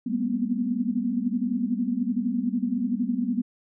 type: tone cluster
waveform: sine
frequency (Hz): 195.9 / 215.7 / 237.1 / 247.9 / 261.1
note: G3 / A3 / A#3 / B3 / C4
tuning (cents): -1 / -34 / +30 / +7 / -3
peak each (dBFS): -31 / -34 / -27 / -28 / -34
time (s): 0.06-3.42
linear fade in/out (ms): 10
effects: none